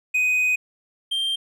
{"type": "tone pair in turn", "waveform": "triangle", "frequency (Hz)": [2500, 3169], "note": ["D#7", "G7"], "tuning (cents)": [8, 18], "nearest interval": "major third", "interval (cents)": 410, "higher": "second", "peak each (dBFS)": [-16, -20], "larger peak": "first", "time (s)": [[0.14, 0.56], [1.11, 1.36]], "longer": "first", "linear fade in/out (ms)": 10, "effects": []}